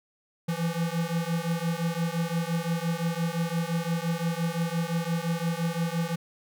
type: beating tone pair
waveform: square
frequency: 164.81 / 170.61 Hz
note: E3 / F3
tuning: 0 / -40 cents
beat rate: 5.8 Hz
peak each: -30 dBFS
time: 0.48-6.16 s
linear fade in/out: 10 ms
effects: none